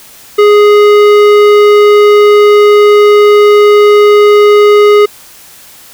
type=tone with tanh clipping; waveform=sine; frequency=415.3 Hz; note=G#4; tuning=in tune; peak=-3 dBFS; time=0.38-5.06 s; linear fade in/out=10 ms; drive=16 dB; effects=white hiss -35 dBFS RMS until 5.93 s